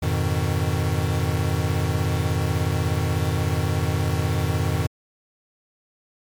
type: chord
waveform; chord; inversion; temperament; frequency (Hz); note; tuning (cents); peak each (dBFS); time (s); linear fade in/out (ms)
square; F half-diminished seventh; none; equal; 87.31 / 103.83 / 123.47 / 155.56; F2 / Ab2 / Cb3 / Eb3; 0 / 0 / 0 / 0; -25 / -27 / -28 / -27; 0.02-4.87; 10
effects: MP3 96 kbps